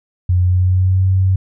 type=tone with pitch glide; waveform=sine; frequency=90 to 94.42 Hz; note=F#2 to F#2; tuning=-47 to +36 cents; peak=-10 dBFS; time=0.29-1.36 s; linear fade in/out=5 ms; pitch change=+83 cents; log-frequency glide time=0.4-1.06 s; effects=none